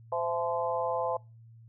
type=harmonic tone with a mistuned harmonic; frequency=171.9 Hz; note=F3; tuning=27 cents flat; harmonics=3 / 4 / 5 / 6; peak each=-32 / -33 / -34 / -35 dBFS; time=0.12-1.17 s; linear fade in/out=5 ms; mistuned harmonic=4; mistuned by=-50 cents; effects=noise-tail reverb RT60 0.3 s tail -26 dB re dry + added 114 Hz sine -50 dBFS peak until 1.68 s